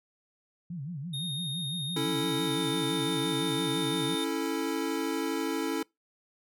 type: tone with vibrato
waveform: sine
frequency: 155.5 Hz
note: D#3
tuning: 1 cent flat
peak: -34 dBFS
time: 0.7-4.15 s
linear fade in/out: 5 ms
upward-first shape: sine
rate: 5.9 Hz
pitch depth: 260 cents each way
type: tone with pitch glide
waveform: square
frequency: 3700 to 3643 Hz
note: A#7 to A#7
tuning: -14 to -41 cents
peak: -34 dBFS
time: 1.13-4.25 s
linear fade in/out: 10 ms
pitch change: -27 cents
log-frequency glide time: 2.43-2.6 s
type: chord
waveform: square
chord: A major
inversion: first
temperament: equal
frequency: 277.2 / 329.6 / 440 Hz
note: C#4 / E4 / A4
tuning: 0 / 0 / 0 cents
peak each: -34 / -33 / -35 dBFS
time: 1.96-5.83 s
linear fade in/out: 5 ms
effects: noise-tail reverb RT60 0.2 s tail -25 dB re dry